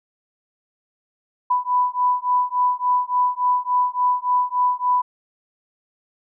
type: beating tone pair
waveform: sine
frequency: 991 / 994.5 Hz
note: B5 / B5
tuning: +6 / +12 cents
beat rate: 3.5 Hz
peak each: -20 dBFS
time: 1.5-5.02 s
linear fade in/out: 10 ms
effects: none